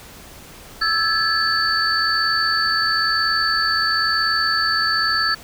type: tone cluster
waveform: sine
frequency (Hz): 1318 / 1638 / 1719 / 4518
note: E6 / G#6 / A6 / C#8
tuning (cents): -1 / -24 / -41 / +32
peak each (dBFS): -22 / -26 / -22 / -20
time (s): 0.81-5.35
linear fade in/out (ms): 10
effects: pink hiss -41 dBFS RMS until 5.43 s